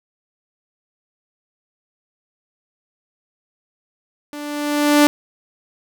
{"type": "tone with level ramp", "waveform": "sawtooth", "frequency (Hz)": 293.7, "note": "D4", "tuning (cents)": 0, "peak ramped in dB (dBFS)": [-26, -4], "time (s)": [4.33, 5.07], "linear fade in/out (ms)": 0, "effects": []}